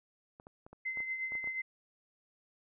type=clicks; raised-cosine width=1 ms; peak=-37 dBFS; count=10; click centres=0.399 / 0.469 / 0.665 / 0.73 / 0.973 / 1.004 / 1.321 / 1.353 / 1.442 / 1.474 s
type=tone with tremolo; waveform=sine; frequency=2064 Hz; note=C7; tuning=24 cents flat; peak=-32 dBFS; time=0.85-1.62 s; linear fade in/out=10 ms; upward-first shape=triangle; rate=8.4 Hz; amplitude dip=60%
effects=none